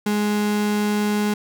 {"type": "tone", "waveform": "35% pulse", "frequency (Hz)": 208.5, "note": "G#3", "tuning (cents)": 7, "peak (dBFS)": -17, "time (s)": [0.06, 1.34], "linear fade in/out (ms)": 5, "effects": []}